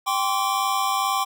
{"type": "chord", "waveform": "square", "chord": "G suspended fourth", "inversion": "none", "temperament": "equal with one note detuned", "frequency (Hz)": [784, 1046.5, 1148.5], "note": ["G5", "C6", "D6"], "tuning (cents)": [0, 0, -39], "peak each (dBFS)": -26, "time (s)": [0.06, 1.25], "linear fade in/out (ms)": 20, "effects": []}